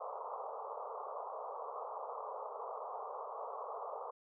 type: band-pass noise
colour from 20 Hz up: white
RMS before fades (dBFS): -44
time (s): 0-4.11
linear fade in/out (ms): 10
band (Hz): 430 to 1200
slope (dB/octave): 96
effects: none